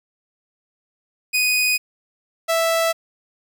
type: tone pair in turn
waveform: sawtooth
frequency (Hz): 2489 / 659.3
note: D#7 / E5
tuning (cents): 0 / 0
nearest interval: octave + major seventh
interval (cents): 2300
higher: first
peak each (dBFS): -13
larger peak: neither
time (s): 1.33-1.78 / 2.48-2.93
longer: neither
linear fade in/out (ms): 20
effects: 9-bit